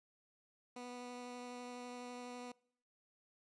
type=tone with vibrato; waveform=15% pulse; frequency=246 Hz; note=B3; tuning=7 cents flat; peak=-40 dBFS; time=0.76-2.52 s; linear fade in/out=5 ms; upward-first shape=triangle; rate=12 Hz; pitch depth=10 cents each way; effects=noise-tail reverb RT60 0.6 s tail -24 dB re dry + resampled to 22050 Hz